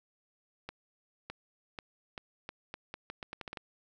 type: accelerating click train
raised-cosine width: 0.3 ms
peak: -24 dBFS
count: 14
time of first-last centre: 0.69-3.572 s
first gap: 610 ms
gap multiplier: 0.8
effects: none